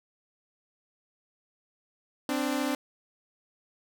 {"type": "tone pair together", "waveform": "sawtooth", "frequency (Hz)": [259.9, 293.7], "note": ["C4", "D4"], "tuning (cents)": [-11, 0], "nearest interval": "major second", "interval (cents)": 211, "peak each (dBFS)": -26, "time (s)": [2.29, 2.75], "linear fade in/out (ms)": 2, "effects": []}